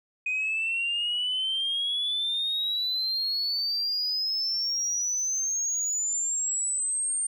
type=exponential sweep; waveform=sine; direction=up; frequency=2489 to 8800 Hz; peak=-24 dBFS; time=0.26-7.27 s; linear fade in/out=5 ms; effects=tanh soft clip ceiling -22 dBFS